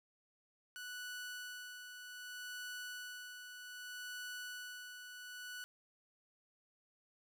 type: tone with tremolo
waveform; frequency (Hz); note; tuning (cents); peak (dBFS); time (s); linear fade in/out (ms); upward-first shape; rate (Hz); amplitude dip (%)
sawtooth; 1480; F#6; 0; -40; 0.76-5.64; 0; sine; 0.64; 50
effects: 13-bit